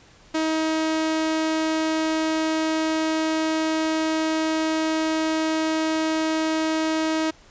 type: tone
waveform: sawtooth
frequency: 317.2 Hz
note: D#4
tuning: 33 cents sharp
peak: -17 dBFS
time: 0.34-7.31 s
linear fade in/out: 10 ms
effects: pink hiss -52 dBFS RMS until 7.5 s + resampled to 16000 Hz